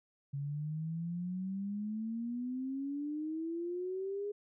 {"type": "exponential sweep", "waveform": "sine", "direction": "up", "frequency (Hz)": [138.59, 415.3], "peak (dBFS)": -35, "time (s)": [0.33, 4.32], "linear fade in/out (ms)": 10, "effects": []}